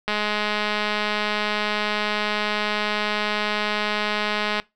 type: click train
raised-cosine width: 0.3 ms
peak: -8 dBFS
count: 950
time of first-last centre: 0.08-4.599 s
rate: 210 Hz
effects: noise-tail reverb RT60 0.2 s tail -21 dB re dry